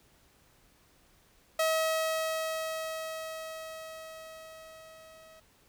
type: tone with level ramp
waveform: sawtooth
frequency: 640 Hz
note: D#5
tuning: 49 cents sharp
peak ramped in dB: -21 to -49 dBFS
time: 1.59-5.4 s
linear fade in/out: 5 ms
effects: pink hiss -64 dBFS RMS until 5.68 s